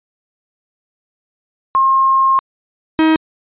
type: tone pair in turn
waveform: sine / 45% pulse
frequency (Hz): 1069 / 317.2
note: C6 / D#4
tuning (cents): +37 / +33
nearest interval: octave + major sixth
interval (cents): 2104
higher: first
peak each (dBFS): -9 / -9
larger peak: neither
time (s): 1.75-2.39 / 2.99-3.16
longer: first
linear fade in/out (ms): 0
effects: resampled to 8000 Hz